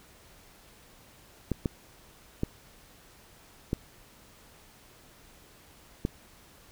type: clicks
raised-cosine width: 3 ms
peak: -14 dBFS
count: 5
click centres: 1.517 / 1.658 / 2.434 / 3.731 / 6.051 s
effects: pink hiss -56 dBFS RMS until 6.71 s